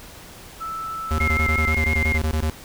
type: tone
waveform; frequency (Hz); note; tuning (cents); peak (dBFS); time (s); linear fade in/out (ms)
sine; 1318.5; E6; 0; -27; 0.6-1.74; 20
type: tone bursts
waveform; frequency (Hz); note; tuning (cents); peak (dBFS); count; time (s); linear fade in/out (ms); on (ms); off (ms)
square; 78.1; D#2; +7; -20; 15; 1.11-2.498; 0; 72; 22
type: tone with vibrato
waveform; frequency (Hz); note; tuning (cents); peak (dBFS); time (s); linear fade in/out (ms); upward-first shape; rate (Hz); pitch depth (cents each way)
sine; 2119; C7; +21; -21; 1.2-2.18; 5; sine; 5.9; 27
effects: pink hiss -42 dBFS RMS until 2.64 s